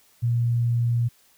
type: tone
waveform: sine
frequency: 118.6 Hz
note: A#2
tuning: 30 cents sharp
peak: -19 dBFS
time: 0.22-1.09 s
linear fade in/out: 20 ms
effects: white hiss -59 dBFS RMS until 1.37 s